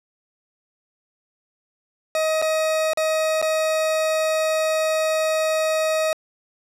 40% pulse tone with dropouts, 631 Hz, D#5, 24 cents sharp, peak -18 dBFS, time 2.15-6.13 s, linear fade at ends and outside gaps 1 ms, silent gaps 2.417-2.423 / 2.934-2.973 / 3.416-3.425 s, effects low-pass 11000 Hz 12 dB/octave

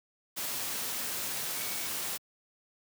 sine tone in noise, 2239 Hz, C#7, 17 cents sharp, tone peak -46 dBFS, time 1.54-1.88 s, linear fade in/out 20 ms, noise white, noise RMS -35 dBFS, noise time 0.36-2.18 s, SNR -14 dB, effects high-pass 100 Hz 12 dB/octave

